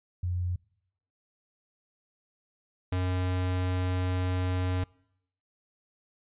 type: tone pair in turn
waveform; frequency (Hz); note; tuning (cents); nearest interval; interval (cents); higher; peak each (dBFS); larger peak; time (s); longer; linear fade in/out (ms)
sine / square; 89.2 / 91.5; F2 / F#2; +37 / -19; unison; 44; second; -27; neither; 0.23-0.56 / 2.92-4.84; second; 5
effects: noise-tail reverb RT60 0.8 s tail -25 dB re dry + resampled to 8000 Hz